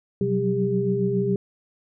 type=tone cluster; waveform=sine; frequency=127.8 / 184.1 / 191.3 / 399.8 Hz; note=C3 / F#3 / G3 / G4; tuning=-40 / -8 / -42 / +34 cents; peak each=-27 / -28 / -26 / -23 dBFS; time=0.21-1.36 s; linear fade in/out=2 ms; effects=none